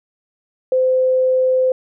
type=tone; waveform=sine; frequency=515 Hz; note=C5; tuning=28 cents flat; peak=-12 dBFS; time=0.72-1.72 s; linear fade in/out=2 ms; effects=none